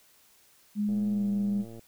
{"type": "tone with pitch glide", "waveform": "sine", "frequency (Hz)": [207.7, 202.4], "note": ["G#3", "G#3"], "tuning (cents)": [0, -44], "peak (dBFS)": -25, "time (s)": [0.75, 1.65], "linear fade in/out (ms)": 50, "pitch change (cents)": -44, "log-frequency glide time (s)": [1.1, 1.23]}
{"type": "click train", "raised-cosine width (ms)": 2, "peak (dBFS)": -33, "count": 104, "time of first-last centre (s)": [0.89, 1.794], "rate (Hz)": 114}
{"effects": ["white hiss -61 dBFS RMS until 1.87 s"]}